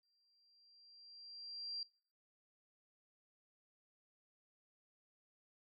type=tone with exponential growth; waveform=sine; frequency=4739 Hz; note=D8; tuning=15 cents sharp; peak=-40 dBFS; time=0.03-1.83 s; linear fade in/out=2 ms; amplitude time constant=390 ms; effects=noise-tail reverb RT60 0.5 s tail -24 dB re dry